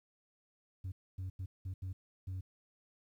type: tone bursts at uneven times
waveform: sine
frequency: 93.4 Hz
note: F#2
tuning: 17 cents sharp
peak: -35 dBFS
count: 6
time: 0.84-0.92 / 1.18-1.3 / 1.39-1.46 / 1.65-1.74 / 1.82-1.93 / 2.27-2.41 s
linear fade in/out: 10 ms
effects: tanh soft clip ceiling -37 dBFS + 12-bit